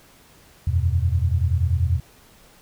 sine chord, E suspended second, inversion none, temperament just, 82.41 / 92.71 / 123.61 Hz, E2 / F#2 / B2, 0 / +4 / +2 cents, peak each -20 / -22 / -25 dBFS, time 0.67-2 s, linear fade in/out 5 ms, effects pink hiss -52 dBFS RMS until 2.61 s

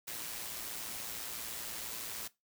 white noise with amplitude modulation, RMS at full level -40 dBFS, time 0.07-2.28 s, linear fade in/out 10 ms, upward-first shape sine, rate 114 Hz, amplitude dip 40%, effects noise-tail reverb RT60 0.2 s tail -19 dB re dry

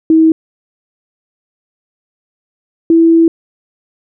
sine tone pair in turn, 320.8 / 330 Hz, E4 / E4, -47 / +2 cents, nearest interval unison, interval 49 cents, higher second, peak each -4 dBFS, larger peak neither, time 0.1-0.32 / 2.9-3.28 s, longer second, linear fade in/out 2 ms, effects none

